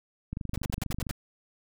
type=click train; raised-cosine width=5 ms; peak=-21 dBFS; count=20; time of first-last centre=0.33-1.109 s; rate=24.4 Hz
type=noise bursts; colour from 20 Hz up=pink; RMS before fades=-36 dBFS; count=7; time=0.54-1.112 s; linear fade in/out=0 ms; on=20 ms; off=72 ms
effects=none